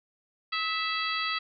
harmonic tone with a mistuned harmonic, 659.3 Hz, E5, in tune, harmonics 2 / 3 / 4 / 5 / 6 / 7, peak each -32 / -34 / -35 / -36 / -37 / -37 dBFS, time 0.52-1.39 s, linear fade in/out 10 ms, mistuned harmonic 2, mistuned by -44 cents, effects none

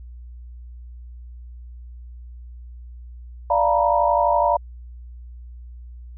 sine tone cluster, 587 / 690 / 917 / 969 Hz, D5 / F5 / A#5 / B5, -1 / -21 / -29 / -33 cents, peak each -21 dBFS, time 3.5-4.57 s, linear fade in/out 5 ms, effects added 60 Hz sine -36 dBFS peak until 6.17 s

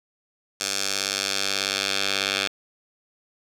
10% pulse tone with band-pass filter sweep, 98.3 Hz, G2, 5 cents sharp, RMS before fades -26 dBFS, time 0.6-2.48 s, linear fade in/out 10 ms, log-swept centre 5900 to 3500 Hz, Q 1.4, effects none

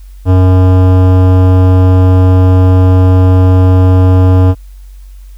sine tone with hard clipping, 92.5 Hz, F#2, in tune, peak -5 dBFS, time 0.25-4.55 s, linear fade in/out 50 ms, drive 17 dB, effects added 47 Hz sine -28 dBFS peak until 5.37 s + white hiss -50 dBFS RMS until 5.37 s

